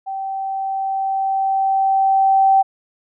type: tone with level ramp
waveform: sine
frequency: 775 Hz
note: G5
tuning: 20 cents flat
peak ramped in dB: -23 to -9 dBFS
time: 0.06-2.63 s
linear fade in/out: 20 ms
effects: none